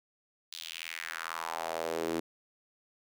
sawtooth tone with high-pass filter sweep, 82.2 Hz, E2, 4 cents flat, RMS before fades -37 dBFS, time 0.52-2.2 s, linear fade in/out 5 ms, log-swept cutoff 4000 to 310 Hz, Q 2.8, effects none

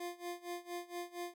25% pulse tone with tremolo, 350 Hz, F4, 4 cents sharp, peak -35 dBFS, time 0-1.34 s, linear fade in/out 5 ms, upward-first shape sine, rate 4.3 Hz, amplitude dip 90%, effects none

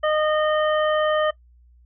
harmonic tone, 614 Hz, D#5, 23 cents flat, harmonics 1 / 2 / 3 / 5, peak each -19 / -25 / -29 / -33 dBFS, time 0.03-1.31 s, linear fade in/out 10 ms, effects noise-tail reverb RT60 0.1 s tail -19 dB re dry + added 60 Hz sine -50 dBFS peak until 1.85 s

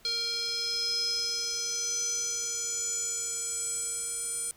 square tone with band-pass filter sweep, 466.2 Hz, A#4, in tune, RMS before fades -32 dBFS, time 0.05-4.51 s, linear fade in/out 0 ms, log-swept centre 4400 to 9000 Hz, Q 8.7, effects pink hiss -59 dBFS RMS until 4.56 s

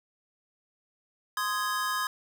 square chord, Ab major, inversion first, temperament just, 1038.3 / 1245.9 / 1661.2 Hz, C6 / Eb6 / Ab6, -14 / +2 / 0 cents, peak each -33 dBFS, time 1.37-2.07 s, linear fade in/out 2 ms, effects none

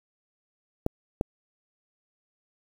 clicks, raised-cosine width 2 ms, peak -11 dBFS, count 2, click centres 0.864 / 1.211 s, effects 7-bit

